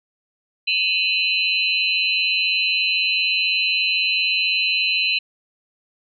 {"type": "tone cluster", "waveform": "sine", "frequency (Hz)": [2522, 2706, 2981, 4043], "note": ["D#7", "E7", "F#7", "B7"], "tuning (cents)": [23, 45, 12, 40], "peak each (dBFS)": -23, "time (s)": [0.67, 5.19], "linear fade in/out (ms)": 10, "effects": []}